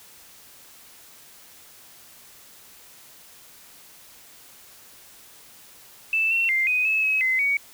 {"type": "tone with pitch steps", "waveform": "sine", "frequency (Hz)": [2643, 2713, 2096, 2499, 2593, 2558, 2051, 2249], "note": ["E7", "E7", "C7", "D#7", "E7", "D#7", "C7", "C#7"], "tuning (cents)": [4, 49, 2, 7, -29, 47, -35, 24], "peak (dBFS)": -19, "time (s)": [6.13, 7.57], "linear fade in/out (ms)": 2, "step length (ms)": 180, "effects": ["white hiss -49 dBFS RMS until 7.73 s"]}